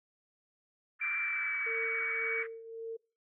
white band-pass noise, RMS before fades -41 dBFS, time 0.99-2.48 s, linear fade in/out 50 ms, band 1300 to 2000 Hz, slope 48 dB/octave
sine tone with pitch glide, 2349 to 2259 Hz, D7 to C#7, 0 to +32 cents, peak -32 dBFS, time 1.01-2.43 s, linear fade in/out 5 ms, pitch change -68 cents, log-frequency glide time 1.2-1.74 s
sine tone with tremolo, 453.8 Hz, A#4, 47 cents flat, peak -36 dBFS, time 1.66-2.97 s, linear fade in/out 10 ms, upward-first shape triangle, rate 1.8 Hz, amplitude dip 70%
effects noise-tail reverb RT60 0.4 s tail -25 dB re dry

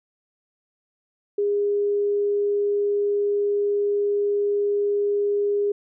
sine tone, 408.3 Hz, G#4, 29 cents flat, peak -19 dBFS, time 1.38-5.72 s, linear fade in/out 5 ms, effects none

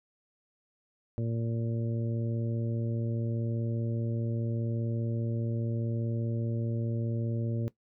harmonic tone, 115.1 Hz, A#2, 22 cents flat, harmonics 1 / 2 / 3 / 4 / 5, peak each -30 / -36 / -40 / -42 / -44 dBFS, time 1.18-7.68 s, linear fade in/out 0 ms, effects noise-tail reverb RT60 0.1 s tail -17 dB re dry

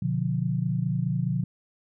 sine chord, B diminished, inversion none, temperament just, 123.47 / 148.16 / 177.8 Hz, B2 / D3 / F3, 0 / +16 / +31 cents, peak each -28 / -28 / -28 dBFS, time 0.02-1.44 s, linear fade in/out 5 ms, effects none

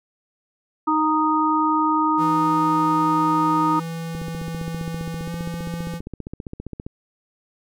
harmonic tone, 310.3 Hz, D#4, 5 cents flat, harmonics 1 / 3 / 4, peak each -21 / -21 / -21 dBFS, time 0.87-3.8 s, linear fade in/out 10 ms
square tone with pitch glide, 165.1 to 169.06 Hz, E3 to E3, +3 to +44 cents, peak -28 dBFS, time 2.17-6.01 s, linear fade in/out 50 ms, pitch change +41 cents, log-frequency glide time 5.24-5.31 s
click train, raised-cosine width 3 ms, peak -19 dBFS, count 42, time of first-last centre 4.15-6.865 s, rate 15.1 Hz
effects none

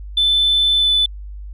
sine tone with pitch glide, 3520 to 3496 Hz, A7 to A7, 0 to -12 cents, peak -11 dBFS, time 0.17-1.06 s, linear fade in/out 5 ms, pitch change -12 cents, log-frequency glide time 0.76-0.91 s, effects tanh soft clip ceiling -8 dBFS + added 50 Hz sine -29 dBFS peak until 1.53 s

